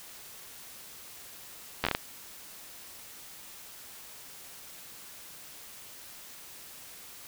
slowing click train, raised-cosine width 0.3 ms, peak -10 dBFS, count 6, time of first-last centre 1.84-1.949 s, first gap 11 ms, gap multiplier 1.35, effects white hiss -48 dBFS RMS until 7.27 s

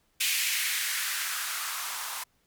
violet noise with band-pass filter sweep, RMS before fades -31 dBFS, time 0.2-2.24 s, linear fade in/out 10 ms, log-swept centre 2500 to 910 Hz, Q 2.3, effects pink hiss -70 dBFS RMS until 2.46 s

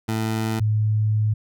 20% pulse / sine tone pair in turn, 110.8 / 107.46 Hz, A2 / A2, +13 / -40 cents, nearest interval minor second, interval 53 cents, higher first, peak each -17 dBFS, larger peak neither, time 0.08-0.6 / 0.6-1.34 s, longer second, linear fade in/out 10 ms, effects none

